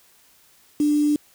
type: tone with quantisation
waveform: sine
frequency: 296 Hz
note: D4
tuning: 14 cents sharp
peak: -16 dBFS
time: 0.8-1.16 s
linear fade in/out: 2 ms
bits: 6
effects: white hiss -56 dBFS RMS until 1.34 s